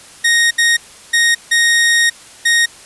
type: tone bursts at uneven times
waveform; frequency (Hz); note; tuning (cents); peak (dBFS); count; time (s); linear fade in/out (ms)
sawtooth; 1864.7; A#6; 0; -6; 5; 0.24-0.51 / 0.58-0.77 / 1.13-1.35 / 1.51-2.1 / 2.45-2.66; 10
effects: white hiss -39 dBFS RMS until 2.85 s + resampled to 24000 Hz